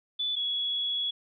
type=tone pair in turn; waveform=sine; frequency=3477 / 3366 Hz; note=A7 / G#7; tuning=-21 / +23 cents; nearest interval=minor second; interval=56 cents; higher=first; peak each=-27 dBFS; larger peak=neither; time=0.19-0.36 / 0.36-1.11 s; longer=second; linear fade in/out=10 ms; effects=none